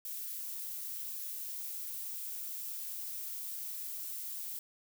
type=noise; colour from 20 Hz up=violet; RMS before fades=-41 dBFS; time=0.05-4.59 s; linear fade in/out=2 ms; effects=none